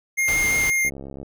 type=tone with vibrato; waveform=square; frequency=2121 Hz; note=C7; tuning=23 cents sharp; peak=-19 dBFS; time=0.17-0.9 s; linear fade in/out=20 ms; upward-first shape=triangle; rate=5.7 Hz; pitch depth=11 cents each way
type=noise; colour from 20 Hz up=pink; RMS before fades=-30 dBFS; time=0.28-0.7 s; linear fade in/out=0 ms
type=click train; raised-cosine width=2 ms; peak=-23 dBFS; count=27; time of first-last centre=0.85-1.23 s; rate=68.4 Hz
effects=none